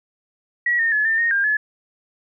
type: tone with pitch steps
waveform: sine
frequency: 1922 / 1830 / 1710 / 1796 / 1855 / 1603 / 1712 Hz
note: B6 / A#6 / A6 / A6 / A#6 / G6 / A6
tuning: -48 / -32 / -50 / +35 / -9 / +38 / -48 cents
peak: -16 dBFS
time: 0.66-1.57 s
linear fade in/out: 5 ms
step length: 130 ms
effects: none